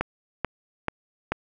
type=click train; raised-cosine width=0.5 ms; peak=-9 dBFS; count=4; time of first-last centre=0.01-1.32 s; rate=2.29 Hz; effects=none